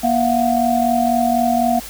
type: tone cluster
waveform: sine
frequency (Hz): 238.6 / 685 / 729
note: A#3 / F5 / F#5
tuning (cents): +41 / -34 / -26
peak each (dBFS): -18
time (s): 0.03-1.8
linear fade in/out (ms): 10
effects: added 50 Hz sine -39 dBFS peak until 1.89 s + white hiss -34 dBFS RMS until 1.89 s